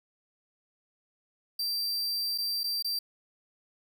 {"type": "tone with dropouts", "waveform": "45% pulse", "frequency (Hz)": 4699, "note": "D8", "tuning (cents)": 0, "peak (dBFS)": -28, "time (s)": [1.59, 2.99], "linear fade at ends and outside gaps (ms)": 5, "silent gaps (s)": [[2.378, 2.383], [2.634, 2.64], [2.825, 2.845]], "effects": []}